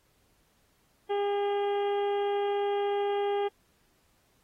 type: harmonic tone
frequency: 404.9 Hz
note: G#4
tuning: 44 cents flat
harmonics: 1 / 2 / 3 / 4 / 5 / 6 / 7 / 8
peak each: -27 / -32 / -45 / -47 / -48 / -54 / -50 / -48 dBFS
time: 1.09-3.49 s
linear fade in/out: 20 ms
effects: pink hiss -69 dBFS RMS until 4.43 s + AAC 48 kbps